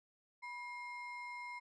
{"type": "ring-modulated tone", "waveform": "triangle", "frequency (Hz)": 1553, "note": "G6", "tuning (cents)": -17, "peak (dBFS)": -39, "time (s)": [0.42, 1.6], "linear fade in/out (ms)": 20, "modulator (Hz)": 576, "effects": ["resampled to 22050 Hz"]}